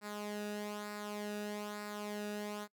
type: tone with flanger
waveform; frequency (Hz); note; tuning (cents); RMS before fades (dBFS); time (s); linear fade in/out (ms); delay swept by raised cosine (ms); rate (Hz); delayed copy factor
sawtooth; 208; G#3; +3; -42; 0.01-2.68; 50; 0.31 to 0.94; 1.1; -0.6
effects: noise-tail reverb RT60 0.1 s tail -25 dB re dry